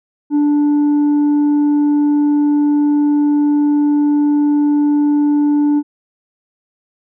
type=tone with tanh clipping; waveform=sine; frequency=293.1 Hz; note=D4; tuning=3 cents flat; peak=-11 dBFS; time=0.3-5.83 s; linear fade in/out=50 ms; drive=3 dB; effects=none

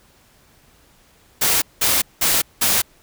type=noise bursts; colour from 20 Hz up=white; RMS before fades=-17 dBFS; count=4; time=1.41-2.82 s; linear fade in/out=10 ms; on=210 ms; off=190 ms; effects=pink hiss -54 dBFS RMS until 3.02 s

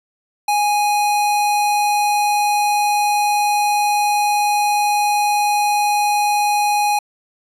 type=tone; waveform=square; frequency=829 Hz; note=G#5; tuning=3 cents flat; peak=-15 dBFS; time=0.48-6.99 s; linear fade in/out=5 ms; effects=resampled to 32000 Hz

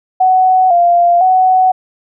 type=tone with vibrato; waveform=sine; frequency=720 Hz; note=F#5; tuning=47 cents flat; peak=-6 dBFS; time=0.2-1.72 s; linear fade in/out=10 ms; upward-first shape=square; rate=0.99 Hz; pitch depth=61 cents each way; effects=none

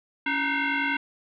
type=tone with frequency modulation; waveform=sine; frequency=280 Hz; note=C#4; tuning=18 cents sharp; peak=-23 dBFS; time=0.26-0.97 s; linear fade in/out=5 ms; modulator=610 Hz; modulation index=4; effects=none

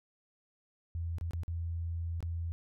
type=tone with dropouts; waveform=sine; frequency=84 Hz; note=E2; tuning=33 cents sharp; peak=-33 dBFS; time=0.95-2.52 s; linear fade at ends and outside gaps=0 ms; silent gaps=1.184-1.211 / 1.309-1.334 / 1.434-1.48 / 2.205-2.227 s; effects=none

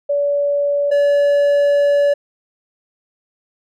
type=tone pair in turn; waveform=sine / triangle; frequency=573 / 573 Hz; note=D5 / D5; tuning=-43 / -43 cents; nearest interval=unison; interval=0 cents; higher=neither; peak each=-14 / -9 dBFS; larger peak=second; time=0.09-0.91 / 0.91-2.14 s; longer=second; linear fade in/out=10 ms; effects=none

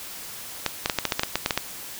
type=clicks; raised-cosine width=0.2 ms; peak=-4 dBFS; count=12; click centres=0.663 / 0.859 / 0.898 / 0.987 / 1.053 / 1.122 / 1.195 / 1.234 / 1.356 / 1.461 / 1.508 / 1.576 s; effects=white hiss -38 dBFS RMS until 1.99 s

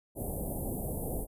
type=band-stop noise; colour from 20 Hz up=pink; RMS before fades=-35 dBFS; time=0.15-1.27 s; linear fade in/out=50 ms; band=750 to 9700 Hz; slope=48 dB/octave; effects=resampled to 32000 Hz

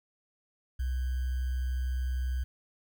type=tone with sample-and-hold; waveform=sine; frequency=63.5 Hz; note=B1; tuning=49 cents sharp; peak=-28 dBFS; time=0.79-2.44 s; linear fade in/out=10 ms; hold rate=1575 Hz; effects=none

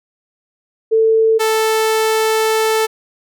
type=tone pair in turn; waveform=sine / sawtooth; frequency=445 / 440.1 Hz; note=A4 / A4; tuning=+20 / 0 cents; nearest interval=unison; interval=20 cents; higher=first; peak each=-9 dBFS; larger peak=neither; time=0.91-1.39 / 1.39-2.87 s; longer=second; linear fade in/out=20 ms; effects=none

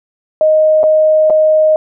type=tone with dropouts; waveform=sine; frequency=622.3 Hz; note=D#5; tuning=in tune; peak=-6 dBFS; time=0.41-1.76 s; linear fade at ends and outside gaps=1 ms; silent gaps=0.832-0.838 / 1.299-1.304 s; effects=none

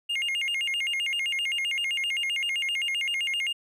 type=tone with vibrato; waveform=triangle; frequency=2459 Hz; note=D#7; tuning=21 cents flat; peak=-24 dBFS; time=0.09-3.53 s; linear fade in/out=10 ms; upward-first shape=square; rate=7.7 Hz; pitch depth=240 cents each way; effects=none

